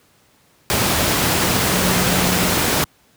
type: tone in noise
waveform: sine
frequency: 182.2 Hz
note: F#3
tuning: 26 cents flat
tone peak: -22 dBFS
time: 1.72-2.5 s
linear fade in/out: 0 ms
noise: pink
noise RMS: -17 dBFS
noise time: 0.7-2.84 s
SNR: -8 dB
effects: pink hiss -56 dBFS RMS until 3.16 s + high-pass 80 Hz 12 dB/octave